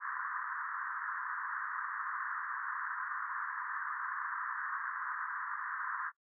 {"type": "band-pass noise", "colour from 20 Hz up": "pink", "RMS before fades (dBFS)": -39, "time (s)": [0, 6.12], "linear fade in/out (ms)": 50, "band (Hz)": [1000, 1800], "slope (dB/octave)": 96, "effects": ["noise-tail reverb RT60 0.1 s tail -21 dB re dry"]}